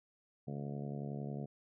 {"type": "harmonic tone", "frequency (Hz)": 71, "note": "C#2", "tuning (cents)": 42, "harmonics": [2, 3, 4, 5, 6, 7, 8, 9, 10], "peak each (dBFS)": [-41, -44, -51, -53, -50, -55, -55, -55, -55], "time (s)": [0.47, 1.46], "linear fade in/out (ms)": 10, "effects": []}